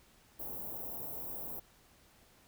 white band-stop noise, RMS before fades -42 dBFS, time 0.39-1.6 s, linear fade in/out 10 ms, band 820 to 14000 Hz, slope 24 dB/octave, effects pink hiss -64 dBFS RMS until 2.47 s

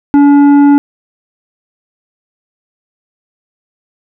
triangle tone with tanh clipping, 285.5 Hz, D4, 49 cents flat, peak -4 dBFS, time 0.14-0.78 s, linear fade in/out 0 ms, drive 13 dB, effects none

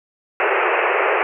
pink band-pass noise, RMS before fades -18 dBFS, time 0.4-1.23 s, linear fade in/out 0 ms, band 360 to 2700 Hz, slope 96 dB/octave, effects none

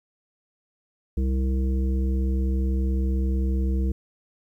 harmonic tone, 65.41 Hz, C2, in tune, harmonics 1 / 3 / 5 / 7, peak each -21 / -30 / -34 / -39 dBFS, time 1.17-3.92 s, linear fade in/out 5 ms, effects 10-bit

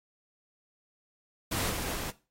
pink noise with level steps, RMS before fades -31 / -35 / -37 dBFS, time 1.51-2.11 s, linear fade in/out 10 ms, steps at 1.69 / 1.94 s, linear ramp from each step 20 ms, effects noise-tail reverb RT60 0.3 s tail -17 dB re dry + AAC 48 kbps

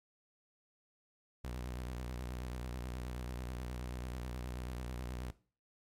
sawtooth tone with vibrato, 61.74 Hz, B1, in tune, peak -36 dBFS, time 1.44-5.31 s, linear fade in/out 5 ms, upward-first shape sine, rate 9.3 Hz, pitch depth 84 cents each way, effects noise-tail reverb RT60 0.4 s tail -18 dB re dry + MP3 64 kbps

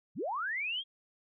sine linear sweep, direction up, 102.4 to 3322 Hz, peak -32 dBFS, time 0.15-0.84 s, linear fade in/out 50 ms, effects none

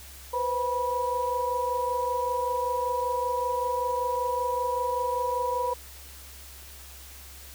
sine tone cluster, 491.8 / 517 / 975 Hz, B4 / C5 / B5, -7 / -21 / -23 cents, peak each -31 / -32 / -27 dBFS, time 0.33-5.74 s, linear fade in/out 10 ms, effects added 67 Hz sine -47 dBFS peak until 7.54 s + white hiss -47 dBFS RMS until 7.54 s

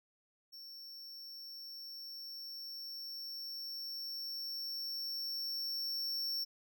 square tone with level ramp, 5450 Hz, F8, 43 cents flat, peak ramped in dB -49 to -35 dBFS, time 0.52-6.45 s, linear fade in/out 20 ms, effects none

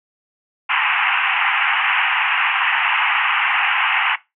white band-pass noise, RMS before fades -18 dBFS, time 0.69-4.16 s, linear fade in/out 10 ms, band 770 to 2900 Hz, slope 96 dB/octave, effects noise-tail reverb RT60 0.2 s tail -17 dB re dry

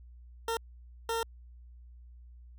20% pulse tone bursts at uneven times, 456.8 Hz, A#4, 35 cents flat, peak -25 dBFS, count 2, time 0.48-0.57 / 1.09-1.23 s, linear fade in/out 2 ms, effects added 60 Hz sine -49 dBFS peak until 2.58 s

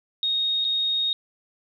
sine tone with dropouts, 3729 Hz, A#7, in tune, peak -21 dBFS, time 0.23-1.13 s, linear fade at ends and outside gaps 1 ms, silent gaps 0.644-0.649 s, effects 10-bit

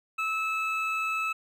triangle tone pair together, 1303 / 2606 Hz, E6 / E7, -20 / -20 cents, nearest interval octave, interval 1200 cents, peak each -28 dBFS, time 0.18-1.33 s, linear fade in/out 10 ms, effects none

